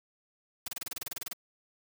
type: noise bursts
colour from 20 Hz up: white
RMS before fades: -36 dBFS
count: 14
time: 0.66-1.332 s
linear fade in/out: 5 ms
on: 22 ms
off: 28 ms
effects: none